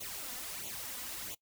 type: noise with flanger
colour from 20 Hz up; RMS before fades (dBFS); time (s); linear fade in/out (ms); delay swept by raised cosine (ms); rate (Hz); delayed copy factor
white; -42; 0-1.35; 10; 0.29 to 4.09; 1.5; +0.75
effects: noise-tail reverb RT60 0.1 s tail -21 dB re dry